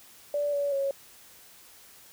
sine tone with pitch steps, 581 / 570 / 551 Hz, D5 / C#5 / C#5, -19 / +48 / -11 cents, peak -25 dBFS, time 0.34-0.91 s, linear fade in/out 2 ms, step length 190 ms, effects white hiss -53 dBFS RMS until 2.12 s

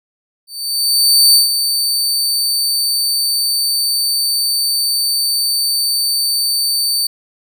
sawtooth tone with ADSR envelope, 4569 Hz, D8, 48 cents flat, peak -3 dBFS, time 0.47-7.07 s, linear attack 870 ms, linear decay 140 ms, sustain -8 dB, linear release 4 ms, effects none

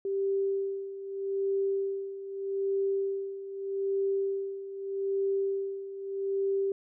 sine tone with tremolo, 392 Hz, G4, in tune, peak -25 dBFS, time 0.05-6.72 s, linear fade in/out 2 ms, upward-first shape sine, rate 0.81 Hz, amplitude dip 75%, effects none

